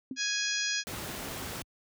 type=tone with exponential decay; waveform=sine; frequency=261.4 Hz; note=C4; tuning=1 cent flat; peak=-30 dBFS; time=0.11-0.2 s; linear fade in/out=2 ms; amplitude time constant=19 ms
type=harmonic tone; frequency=830.6 Hz; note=G#5; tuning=in tune; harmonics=2 / 3 / 4 / 5 / 6 / 7 / 8; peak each=-34 / -37 / -37 / -39 / -35 / -37 / -38 dBFS; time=0.16-0.84 s; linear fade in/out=50 ms
type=noise; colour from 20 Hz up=pink; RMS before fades=-38 dBFS; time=0.87-1.62 s; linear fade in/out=0 ms
effects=high-pass 60 Hz 12 dB/octave